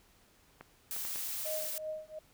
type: clicks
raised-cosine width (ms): 0.5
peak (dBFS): -31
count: 4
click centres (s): 0.61 / 0.964 / 1.051 / 1.159
type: noise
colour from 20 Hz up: blue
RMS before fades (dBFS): -38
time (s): 0.91-1.78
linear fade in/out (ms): 0
type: tone with tremolo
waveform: sine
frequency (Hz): 622.3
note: D#5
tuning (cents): 0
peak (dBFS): -34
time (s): 1.45-2.19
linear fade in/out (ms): 5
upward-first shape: triangle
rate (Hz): 2.8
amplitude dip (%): 100
effects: pink hiss -65 dBFS RMS until 2.33 s